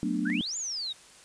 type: chord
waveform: sine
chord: B minor seventh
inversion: second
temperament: just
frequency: 185.21 / 222.2 / 246.9 / 296.3 Hz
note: F#3 / A3 / B3 / D4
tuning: +2 / +17 / 0 / +15 cents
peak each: -33 / -32 / -32 / -31 dBFS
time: 0.03-0.41 s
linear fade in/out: 0 ms
type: exponential two-way sweep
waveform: sine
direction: up then down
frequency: 1414 to 7210 to 3661 Hz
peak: -31 dBFS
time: 0.25-0.93 s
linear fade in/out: 10 ms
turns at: 0.57 s
type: click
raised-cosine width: 0.3 ms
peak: -27 dBFS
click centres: 0.301 s
effects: white hiss -53 dBFS RMS until 1.24 s + resampled to 22050 Hz